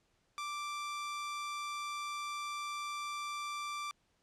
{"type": "tone", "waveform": "sawtooth", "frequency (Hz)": 1174.7, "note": "D6", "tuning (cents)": 0, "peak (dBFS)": -34, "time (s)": [0.38, 3.91], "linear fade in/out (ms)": 0, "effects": ["pink hiss -75 dBFS RMS until 4.22 s", "low-pass 8000 Hz 12 dB/octave"]}